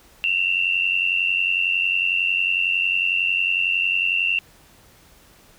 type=tone pair together; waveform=sine; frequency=2681 / 2772 Hz; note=E7 / F7; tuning=+29 / -14 cents; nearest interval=minor second; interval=57 cents; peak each=-21 dBFS; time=0.24-4.39 s; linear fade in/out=0 ms; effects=pink hiss -52 dBFS RMS until 5.58 s